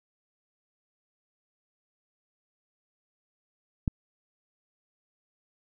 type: click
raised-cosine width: 5 ms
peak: -13 dBFS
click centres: 3.878 s
effects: none